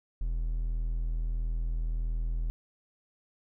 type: tone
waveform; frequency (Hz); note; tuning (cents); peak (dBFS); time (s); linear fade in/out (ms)
triangle; 40.75; E1; -19; -26; 0.21-2.5; 0
effects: none